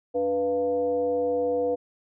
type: tone with frequency modulation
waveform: sine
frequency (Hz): 492.2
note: B4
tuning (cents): -6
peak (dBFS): -22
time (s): 0.14-1.76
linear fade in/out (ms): 20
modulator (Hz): 202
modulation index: 0.62
effects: none